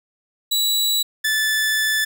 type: tone pair in turn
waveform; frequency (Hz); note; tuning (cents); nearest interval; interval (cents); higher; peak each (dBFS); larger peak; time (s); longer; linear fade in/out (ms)
sawtooth; 3921 / 1746.6; B7 / A6; -13 / -13; octave + major second; 1400; first; -14; neither; 0.51-1.03 / 1.24-2.05; second; 10
effects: none

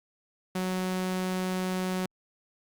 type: tone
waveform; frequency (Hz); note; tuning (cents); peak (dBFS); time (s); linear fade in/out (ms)
sawtooth; 185; F#3; 0; -24; 0.55-2.06; 5
effects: Opus 48 kbps

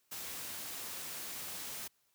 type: noise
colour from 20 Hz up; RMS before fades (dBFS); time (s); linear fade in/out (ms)
white; -43; 0.11-1.88; 10
effects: white hiss -75 dBFS RMS until 2.14 s + high-pass 60 Hz 12 dB/octave

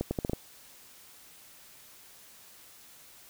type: accelerating click train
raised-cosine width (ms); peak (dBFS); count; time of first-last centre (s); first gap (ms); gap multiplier
2; -16; 6; 0.01-0.333; 100; 0.78
effects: white hiss -54 dBFS RMS until 3.29 s

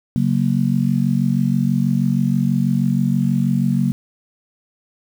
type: chord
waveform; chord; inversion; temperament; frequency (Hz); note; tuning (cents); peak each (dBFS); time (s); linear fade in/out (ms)
sine; F# major; second; just; 138.75 / 185 / 231.2; C#3 / F#3 / A#3; +2 / 0 / -14; -19; 0.16-3.92; 0
effects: 7-bit

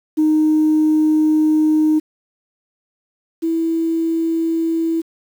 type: tone pair in turn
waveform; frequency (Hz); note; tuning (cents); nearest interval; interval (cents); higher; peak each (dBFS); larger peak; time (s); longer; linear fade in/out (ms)
sine; 309.4 / 327.8; D#4 / E4; -10 / -10; minor second; 100; second; -10 / -15; first; 0.17-2 / 3.42-5.02; first; 20
effects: tanh soft clip ceiling -8 dBFS + 7-bit

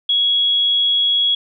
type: tone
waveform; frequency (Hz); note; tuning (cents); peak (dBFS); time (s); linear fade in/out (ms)
sine; 3334; G#7; +6; -13; 0.09-1.35; 5
effects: none

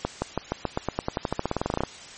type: accelerating click train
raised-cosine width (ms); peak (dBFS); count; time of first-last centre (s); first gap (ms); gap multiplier
1; -10; 23; 0.05-1.836; 170; 0.92
effects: white hiss -43 dBFS RMS until 2.17 s + MP3 32 kbps

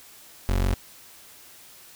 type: tone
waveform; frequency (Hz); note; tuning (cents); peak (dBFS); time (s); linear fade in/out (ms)
30% pulse; 46.25; F#1; 0; -18; 0.49-0.74; 0
effects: white hiss -49 dBFS RMS until 1.95 s

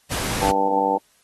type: noise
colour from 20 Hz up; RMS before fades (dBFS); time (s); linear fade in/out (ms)
pink; -26; 0.1-0.52; 20
type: harmonic tone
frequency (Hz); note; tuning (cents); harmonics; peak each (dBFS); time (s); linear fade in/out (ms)
98; G2; 0; 2 / 3 / 4 / 5 / 6 / 7 / 8 / 9; -32 / -27 / -32 / -24 / -30 / -32 / -23 / -21; 0.41-0.98; 20
effects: white hiss -60 dBFS RMS until 1.23 s + AAC 32 kbps

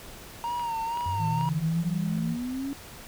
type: tone with vibrato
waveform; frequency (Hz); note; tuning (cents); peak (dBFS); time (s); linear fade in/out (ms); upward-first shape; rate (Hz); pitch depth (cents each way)
triangle; 931; A#5; -2; -26; 0.44-1.49; 0; sine; 2.1; 57
type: clicks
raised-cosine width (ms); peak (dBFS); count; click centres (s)
0.3; -24; 4; 0.596 / 0.973 / 1.009 / 1.411
type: linear sweep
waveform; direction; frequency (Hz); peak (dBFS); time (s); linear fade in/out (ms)
sine; up; 87.31 to 281.4; -29; 1.06-2.73; 0
type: tone with pitch glide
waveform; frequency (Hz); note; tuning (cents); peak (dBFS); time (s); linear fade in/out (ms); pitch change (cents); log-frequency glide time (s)
sine; 159.8 to 165.53; D#3 to E3; +47 to +8; -27; 1.18-2.37; 50; +61; 1.34-1.81
effects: pink hiss -45 dBFS RMS until 3.07 s

